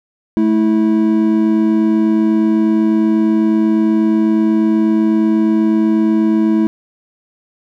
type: tone pair together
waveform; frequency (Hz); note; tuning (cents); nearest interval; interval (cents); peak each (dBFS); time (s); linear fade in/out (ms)
triangle; 217.1 / 325.3; A3 / E4; -23 / -23; perfect fifth; 700; -11; 0.37-6.67; 0
effects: none